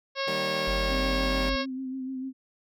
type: harmonic tone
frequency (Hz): 546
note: C#5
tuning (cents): -26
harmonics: 1 / 2 / 3 / 4 / 5 / 6 / 7 / 8 / 9 / 10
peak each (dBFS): -31 / -34 / -36 / -37 / -38 / -39 / -39 / -40 / -41 / -41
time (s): 0.15-1.66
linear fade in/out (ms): 50
type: chord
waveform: 15% pulse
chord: Eb major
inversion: none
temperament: equal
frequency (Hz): 155.56 / 196 / 233.1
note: Eb3 / G3 / Bb3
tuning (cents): 0 / 0 / 0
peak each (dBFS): -31 / -29 / -34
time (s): 0.27-1.5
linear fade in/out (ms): 10
type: tone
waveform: sine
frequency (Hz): 49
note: G1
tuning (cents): 0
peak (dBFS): -28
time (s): 0.67-1.56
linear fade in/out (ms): 10
type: tone with vibrato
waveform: sine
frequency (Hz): 261.6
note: C4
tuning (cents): 0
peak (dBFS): -31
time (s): 0.88-2.33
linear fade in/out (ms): 50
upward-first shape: sine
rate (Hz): 6.7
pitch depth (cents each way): 32
effects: none